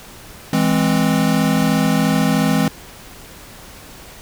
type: chord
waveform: square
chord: E augmented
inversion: none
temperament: equal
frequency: 164.81 / 207.7 / 261.6 Hz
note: E3 / G#3 / B#3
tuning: 0 / 0 / 0 cents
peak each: -19 dBFS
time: 0.53-2.68 s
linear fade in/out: 2 ms
effects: pink hiss -39 dBFS RMS until 4.21 s